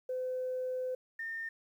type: tone pair in turn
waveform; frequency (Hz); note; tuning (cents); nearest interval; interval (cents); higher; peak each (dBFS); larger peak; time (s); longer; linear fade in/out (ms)
sine; 510 / 1817.4; C5 / A#6; -44 / -44; octave + minor seventh; 2200; second; -32 / -36; first; 0.09-0.95 / 1.19-1.49; first; 5
effects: tanh soft clip ceiling -28 dBFS + 11-bit